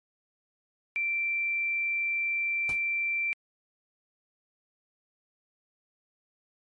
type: tone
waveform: sine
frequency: 2349 Hz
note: D7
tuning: in tune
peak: -26 dBFS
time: 0.96-3.33 s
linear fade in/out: 0 ms
type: noise with exponential decay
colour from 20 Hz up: pink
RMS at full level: -36 dBFS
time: 2.69-2.82 s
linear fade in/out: 1 ms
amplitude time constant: 27 ms
effects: MP3 48 kbps